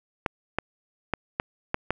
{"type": "clicks", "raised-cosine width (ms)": 0.5, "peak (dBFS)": -9, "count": 6, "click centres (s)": [0.262, 0.586, 1.137, 1.399, 1.744, 1.906], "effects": []}